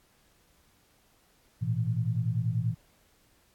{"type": "chord", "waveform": "sine", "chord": "A suspended second", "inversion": "none", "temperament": "equal with one note detuned", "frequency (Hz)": [110, 120.3, 164.81], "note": ["A2", "B2", "E3"], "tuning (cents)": [0, -45, 0], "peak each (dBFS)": [-30, -29, -33], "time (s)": [1.61, 2.75], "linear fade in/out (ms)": 20, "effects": ["pink hiss -65 dBFS RMS until 3.54 s", "AAC 64 kbps"]}